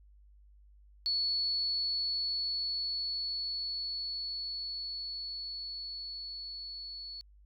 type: tone with level ramp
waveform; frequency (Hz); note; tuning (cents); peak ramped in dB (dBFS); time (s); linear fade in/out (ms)
sine; 4413; C#8; -9; -28 to -41; 1.06-7.21; 0
effects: added 50 Hz sine -56 dBFS peak until 7.45 s